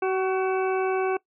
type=harmonic tone with a mistuned harmonic; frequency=378 Hz; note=F#4; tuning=37 cents sharp; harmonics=1 / 2 / 3 / 4 / 6 / 7; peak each=-23 / -29 / -33 / -35 / -39 / -40 dBFS; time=0.02-1.17 s; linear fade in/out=5 ms; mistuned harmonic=3; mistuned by=-20 cents; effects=noise-tail reverb RT60 0.1 s tail -21 dB re dry